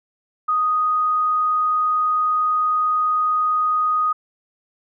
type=tone; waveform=sine; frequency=1244.5 Hz; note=D#6; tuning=in tune; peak=-16 dBFS; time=0.48-4.13 s; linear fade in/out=10 ms; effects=none